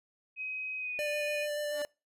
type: tone with pitch glide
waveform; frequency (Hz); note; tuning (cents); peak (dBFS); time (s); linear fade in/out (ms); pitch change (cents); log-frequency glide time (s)
sine; 2527 to 2468; D#7 to D#7; +26 to -15; -34; 0.36-1.48; 50; -41; 0.78-0.97
type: tone with vibrato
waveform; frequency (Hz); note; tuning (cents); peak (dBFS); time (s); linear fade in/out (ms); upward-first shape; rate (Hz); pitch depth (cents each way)
square; 592; D5; +14; -33; 0.99-1.85; 0; square; 6.9; 9
type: tone with exponential growth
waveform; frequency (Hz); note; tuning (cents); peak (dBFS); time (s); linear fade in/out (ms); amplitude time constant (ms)
10% pulse; 288.6; D4; -30; -33; 1.61-1.82; 2; 44
effects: noise-tail reverb RT60 0.3 s tail -26 dB re dry + resampled to 32000 Hz